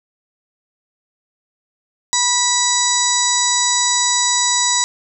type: harmonic tone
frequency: 979 Hz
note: B5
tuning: 15 cents flat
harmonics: 1 / 2 / 4 / 5 / 6 / 7 / 8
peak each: -21 / -25 / -20 / -26 / -22 / -21 / -20 dBFS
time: 2.13-4.84 s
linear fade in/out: 0 ms
effects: none